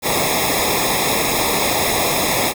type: noise with comb filter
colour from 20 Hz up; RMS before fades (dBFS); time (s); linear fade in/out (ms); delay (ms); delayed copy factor
pink; -18; 0.02-2.54; 50; 0.67; -0.9
effects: none